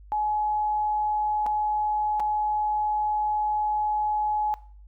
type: tone with dropouts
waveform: sine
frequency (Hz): 846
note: G#5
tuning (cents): +32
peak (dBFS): -23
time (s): 0.12-4.54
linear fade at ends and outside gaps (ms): 0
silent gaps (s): 1.461-1.465 / 2.197-2.202
effects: noise-tail reverb RT60 0.5 s tail -19 dB re dry + added 50 Hz sine -45 dBFS peak until 4.87 s